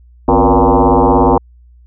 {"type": "tone with frequency modulation", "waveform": "sine", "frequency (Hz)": 271, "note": "C#4", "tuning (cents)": -39, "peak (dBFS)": -6, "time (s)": [0.28, 1.38], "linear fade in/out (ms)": 5, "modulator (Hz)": 105, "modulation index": 6.9, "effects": ["added 60 Hz sine -40 dBFS peak until 1.86 s"]}